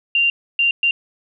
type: tone bursts at uneven times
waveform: sine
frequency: 2778 Hz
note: F7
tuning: 10 cents flat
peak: -13 dBFS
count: 3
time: 0.15-0.3 / 0.59-0.71 / 0.83-0.91 s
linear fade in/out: 2 ms
effects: none